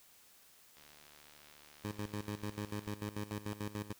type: click train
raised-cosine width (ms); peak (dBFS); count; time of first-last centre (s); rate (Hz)
0.2; -40; 162; 0.77-2.943; 74.1
type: tone with tremolo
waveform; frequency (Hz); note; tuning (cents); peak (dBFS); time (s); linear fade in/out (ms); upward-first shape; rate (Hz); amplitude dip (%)
15% pulse; 104.1; G#2; +5; -31; 1.84-3.93; 10; square; 6.8; 80
effects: white hiss -63 dBFS RMS until 3.99 s